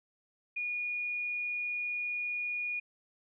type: tone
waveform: sine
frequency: 2445 Hz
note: D#7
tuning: 31 cents flat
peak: -32 dBFS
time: 0.56-2.8 s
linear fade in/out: 10 ms
effects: none